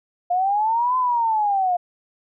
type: linear two-way sweep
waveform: sine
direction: up then down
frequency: 700 to 1026 to 700 Hz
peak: -17 dBFS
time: 0.3-1.77 s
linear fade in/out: 10 ms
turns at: 0.97 s
effects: none